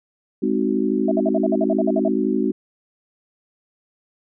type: chord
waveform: sine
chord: Ab dominant seventh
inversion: none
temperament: just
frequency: 207.7 / 259.6 / 311.5 / 373.8 Hz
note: Ab3 / C4 / Eb4 / Gb4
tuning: 0 / -13 / +2 / +18 cents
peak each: -23 / -22 / -24 / -23 dBFS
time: 0.42-2.52 s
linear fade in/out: 10 ms
type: tone bursts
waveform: sine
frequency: 648 Hz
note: E5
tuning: 30 cents flat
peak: -18 dBFS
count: 12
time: 1.08-2.083 s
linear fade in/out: 5 ms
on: 35 ms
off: 53 ms
effects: none